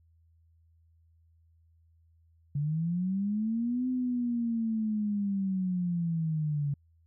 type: linear two-way sweep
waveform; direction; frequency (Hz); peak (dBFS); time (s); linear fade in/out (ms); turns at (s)
sine; up then down; 140.7 to 256.3 to 140.7; -27; 2.55-6.74; 5; 3.88
effects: added 82 Hz sine -61 dBFS peak until 7.06 s